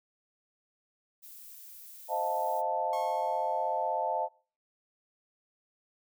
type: noise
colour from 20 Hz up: violet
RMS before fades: -49 dBFS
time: 1.22-2.62 s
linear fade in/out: 20 ms
type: chord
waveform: sine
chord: F dominant seventh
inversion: second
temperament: equal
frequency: 523.3 / 622.3 / 698.5 / 880 Hz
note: C5 / Eb5 / F5 / A5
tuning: 0 / 0 / 0 / 0 cents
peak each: -37 / -34 / -34 / -31 dBFS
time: 2.08-4.29 s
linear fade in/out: 50 ms
type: tone with exponential decay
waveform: sawtooth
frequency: 1088 Hz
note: C#6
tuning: 33 cents flat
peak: -37 dBFS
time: 2.93-4.22 s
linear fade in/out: 1 ms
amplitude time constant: 280 ms
effects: noise-tail reverb RT60 0.4 s tail -24 dB re dry